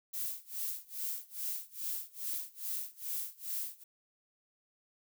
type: noise with tremolo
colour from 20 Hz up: violet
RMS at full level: -36 dBFS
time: 0.13-3.84 s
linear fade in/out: 10 ms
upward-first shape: sine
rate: 2.4 Hz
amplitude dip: 95%
effects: none